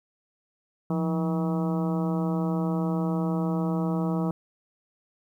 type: harmonic tone with a mistuned harmonic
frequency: 160.4 Hz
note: E3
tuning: 47 cents flat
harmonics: 1 / 2 / 3 / 4 / 5 / 6 / 7 / 8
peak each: -25 / -31 / -35 / -37 / -39 / -41 / -42 / -43 dBFS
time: 0.9-4.31 s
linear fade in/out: 2 ms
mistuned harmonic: 1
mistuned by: +130 cents
effects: 10-bit